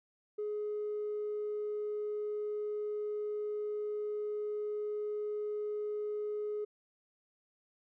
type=tone with tanh clipping; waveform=triangle; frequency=419.8 Hz; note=G#4; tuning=19 cents sharp; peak=-34 dBFS; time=0.38-6.65 s; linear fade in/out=10 ms; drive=5 dB; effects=none